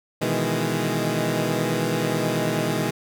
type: chord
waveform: 15% pulse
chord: E major seventh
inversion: second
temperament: equal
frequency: 123.47 / 155.56 / 164.81 / 207.7 Hz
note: B2 / D#3 / E3 / G#3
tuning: 0 / 0 / 0 / 0 cents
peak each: -21 dBFS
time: 0.21-2.91 s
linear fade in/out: 10 ms
effects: none